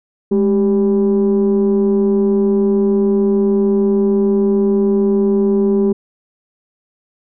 sine tone pair together, 207.7 / 392.1 Hz, G#3 / G4, 0 / 0 cents, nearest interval major seventh, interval 1100 cents, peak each -12 dBFS, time 0.31-5.93 s, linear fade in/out 10 ms, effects tanh soft clip ceiling -7 dBFS

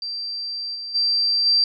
sine tone with level steps, 4699 Hz, D8, in tune, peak -26 / -29 / -17 / -14 dBFS, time 0.02-1.64 s, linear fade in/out 2 ms, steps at 0.74 / 0.94 / 1.45 s, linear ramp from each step 20 ms, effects none

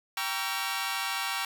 15% pulse chord, G diminished seventh, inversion none, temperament just, 784 / 940.8 / 1128.9 / 1354.7 Hz, G5 / Bb5 / Db6 / Fb6, 0 / +16 / +31 / +47 cents, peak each -29 dBFS, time 0.17-1.45 s, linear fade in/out 2 ms, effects none

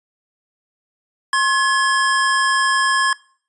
square tone pair together, 1069 / 1696.9 Hz, C6 / G#6, +37 / +37 cents, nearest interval minor sixth, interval 800 cents, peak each -18 dBFS, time 1.33-3.13 s, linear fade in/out 2 ms, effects noise-tail reverb RT60 0.5 s tail -23 dB re dry + resampled to 24000 Hz

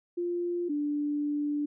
sine tone pair in turn, 349.2 / 293.2 Hz, F4 / D4, 0 / -3 cents, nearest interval minor third, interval 303 cents, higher first, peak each -28 / -27 dBFS, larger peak second, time 0.17-0.69 / 0.69-1.66 s, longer second, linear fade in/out 10 ms, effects none

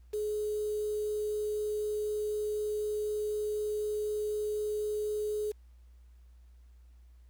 sine tone with quantisation, 422 Hz, G#4, 28 cents sharp, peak -30 dBFS, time 0.13-5.52 s, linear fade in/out 10 ms, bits 8, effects added 60 Hz sine -53 dBFS peak until 7.29 s + pink hiss -75 dBFS RMS until 7.29 s

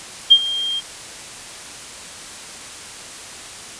sine tone with ADSR envelope, 3200 Hz, G7, 35 cents sharp, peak -3 dBFS, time 0.3-0.81 s, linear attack 19 ms, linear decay 60 ms, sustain -17 dB, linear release 27 ms, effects white hiss -35 dBFS RMS until 3.79 s + resampled to 22050 Hz

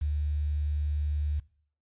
sine tone with quantisation, 74.1 Hz, D2, 16 cents sharp, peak -26 dBFS, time 0.01-1.4 s, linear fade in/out 10 ms, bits 9, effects noise-tail reverb RT60 0.5 s tail -20 dB re dry + resampled to 8000 Hz

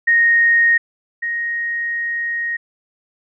sine tone pair in turn, 1862 / 1871.4 Hz, A#6 / A#6, -2 / +6 cents, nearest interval unison, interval 8 cents, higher second, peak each -10 / -19 dBFS, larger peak first, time 0.07-0.78 / 1.22-2.57 s, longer second, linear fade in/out 10 ms, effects none

